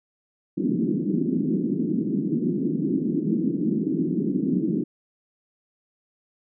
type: band-pass noise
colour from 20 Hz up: white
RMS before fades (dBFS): -24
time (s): 0.57-4.84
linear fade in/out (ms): 10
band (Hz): 160 to 340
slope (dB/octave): 48
effects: none